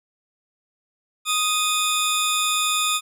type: tone pair together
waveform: 20% pulse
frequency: 1244.5 / 3539 Hz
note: D#6 / A7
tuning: 0 / +9 cents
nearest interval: octave + tritone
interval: 1809 cents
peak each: -17 dBFS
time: 1.25-3.01 s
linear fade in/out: 50 ms
effects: none